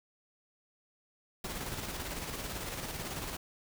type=noise with tremolo; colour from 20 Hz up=pink; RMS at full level=-38 dBFS; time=1.44-3.37 s; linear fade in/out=5 ms; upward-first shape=square; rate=18 Hz; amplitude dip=35%; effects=none